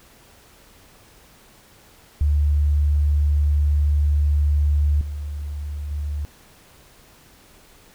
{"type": "tone with level steps", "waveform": "sine", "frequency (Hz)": 73.42, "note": "D2", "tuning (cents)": 0, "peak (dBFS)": [-15, -26, -23], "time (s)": [2.21, 6.25], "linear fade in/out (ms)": 0, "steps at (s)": [5.01, 5.91], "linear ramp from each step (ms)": 2, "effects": ["pink hiss -51 dBFS RMS until 7.94 s"]}